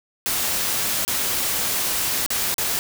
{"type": "noise with dropouts", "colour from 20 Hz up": "white", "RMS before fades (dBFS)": -23, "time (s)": [0.26, 2.79], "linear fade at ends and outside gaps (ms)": 0, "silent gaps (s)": [[1.05, 1.079], [2.263, 2.304], [2.542, 2.582]], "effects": []}